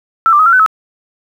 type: tone with pitch steps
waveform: sine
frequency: 1332 / 1182 / 1265 / 1370 / 1509 / 1292 Hz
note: E6 / D6 / D#6 / F6 / F#6 / E6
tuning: +18 / +11 / +28 / -34 / +34 / -35 cents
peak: -5 dBFS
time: 0.26-0.662 s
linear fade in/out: 0 ms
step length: 67 ms
effects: 7-bit

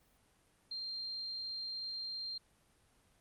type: tone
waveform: sine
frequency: 4181 Hz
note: C8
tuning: 2 cents flat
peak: -39 dBFS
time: 0.71-2.38 s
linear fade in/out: 5 ms
effects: pink hiss -70 dBFS RMS until 3.2 s + Opus 32 kbps

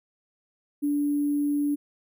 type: tone with sample-and-hold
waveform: sine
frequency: 290 Hz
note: D4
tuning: 22 cents flat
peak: -22 dBFS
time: 0.82-1.76 s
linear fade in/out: 20 ms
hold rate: 11025 Hz
effects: none

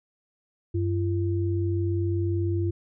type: tone pair together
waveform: sine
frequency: 95.6 / 341.1 Hz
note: G2 / F4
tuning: -43 / -41 cents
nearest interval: octave + minor seventh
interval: 2202 cents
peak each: -24 / -28 dBFS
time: 0.74-2.71 s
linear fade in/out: 10 ms
effects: none

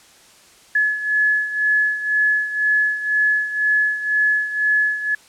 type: beating tone pair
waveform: sine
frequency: 1706 / 1708 Hz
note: G#6 / G#6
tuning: +46 / +48 cents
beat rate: 2 Hz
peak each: -17 / -22 dBFS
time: 0.75-5.15 s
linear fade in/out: 5 ms
effects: white hiss -49 dBFS RMS until 5.28 s + low-pass 9000 Hz 12 dB/octave

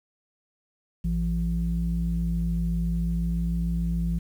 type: tone pair together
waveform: sine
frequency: 56.54 / 170.2 Hz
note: A1 / F3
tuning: +48 / -44 cents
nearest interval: octave + perfect fifth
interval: 1908 cents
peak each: -25 / -25 dBFS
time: 1.04-4.19 s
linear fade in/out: 10 ms
effects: tanh soft clip ceiling -17 dBFS + 9-bit

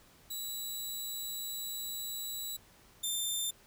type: tone pair in turn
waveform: 15% pulse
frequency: 3922 / 3581 Hz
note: B7 / A7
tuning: -13 / +30 cents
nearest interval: major second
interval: 157 cents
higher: first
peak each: -30 / -25 dBFS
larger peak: second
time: 0.3-2.57 / 3.03-3.51 s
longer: first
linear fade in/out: 10 ms
effects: pink hiss -61 dBFS RMS until 3.66 s

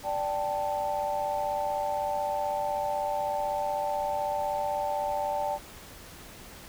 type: chord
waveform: sine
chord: D suspended fourth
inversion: none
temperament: equal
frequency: 587.3 / 784 / 880 Hz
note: D5 / G5 / A5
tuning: 0 / 0 / 0 cents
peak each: -31 dBFS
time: 0.03-5.59 s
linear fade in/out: 50 ms
effects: tanh soft clip ceiling -18 dBFS + pink hiss -47 dBFS RMS until 6.68 s

